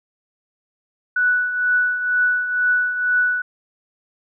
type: tone with tremolo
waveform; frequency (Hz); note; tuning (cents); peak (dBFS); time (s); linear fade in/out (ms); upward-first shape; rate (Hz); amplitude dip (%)
sine; 1480; F#6; 0; -13; 1.16-3.42; 5; triangle; 2.1; 65
effects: none